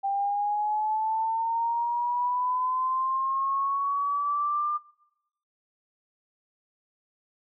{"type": "linear sweep", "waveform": "sine", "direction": "up", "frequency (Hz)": [787, 1200], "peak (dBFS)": -24, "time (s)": [0.03, 4.78], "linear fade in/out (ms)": 20, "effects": ["noise-tail reverb RT60 0.9 s tail -23 dB re dry"]}